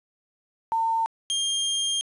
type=tone pair in turn; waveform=sine / sawtooth; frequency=905 / 3208 Hz; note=A5 / G7; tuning=+48 / +39 cents; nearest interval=octave + minor seventh; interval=2191 cents; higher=second; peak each=-21 / -20 dBFS; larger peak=second; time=0.72-1.06 / 1.3-2.01 s; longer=second; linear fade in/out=0 ms; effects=resampled to 24000 Hz + 9-bit